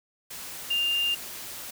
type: tone in noise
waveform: sine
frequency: 2800 Hz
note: F7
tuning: 4 cents sharp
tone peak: -23 dBFS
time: 0.7-1.15 s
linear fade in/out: 10 ms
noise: white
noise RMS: -39 dBFS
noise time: 0.3-1.71 s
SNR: +13 dB
effects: none